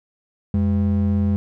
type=ring-modulated tone; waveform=triangle; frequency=146.83 Hz; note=D3; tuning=in tune; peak=-11 dBFS; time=0.54-1.36 s; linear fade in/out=0 ms; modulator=58.4 Hz; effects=none